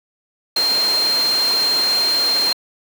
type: tone in noise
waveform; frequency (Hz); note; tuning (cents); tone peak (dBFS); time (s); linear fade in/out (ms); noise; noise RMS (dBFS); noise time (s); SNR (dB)
sine; 4186; C8; 0; -15; 0.56-2.53; 5; pink; -24; 0.56-2.53; +6
effects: high-pass 400 Hz 12 dB/octave